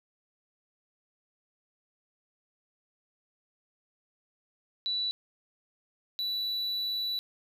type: tone pair in turn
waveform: sine / triangle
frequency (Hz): 3951 / 3951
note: B7 / B7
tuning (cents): 0 / 0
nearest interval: unison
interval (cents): 0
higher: neither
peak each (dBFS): -28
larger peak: neither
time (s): 4.86-5.11 / 6.19-7.19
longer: second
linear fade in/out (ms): 0
effects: none